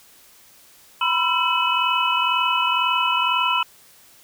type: tone cluster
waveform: sine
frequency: 975 / 1017 / 1341 / 2565 / 2978 Hz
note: B5 / C6 / E6 / E7 / F#7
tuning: -23 / -50 / +29 / -48 / +11 cents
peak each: -24 dBFS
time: 1.01-3.63 s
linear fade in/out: 5 ms
effects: white hiss -51 dBFS RMS until 4.23 s